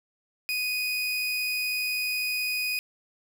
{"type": "tone", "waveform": "30% pulse", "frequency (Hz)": 2489, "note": "D#7", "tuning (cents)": 0, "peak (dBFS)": -24, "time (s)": [0.49, 2.79], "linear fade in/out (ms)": 0, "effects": []}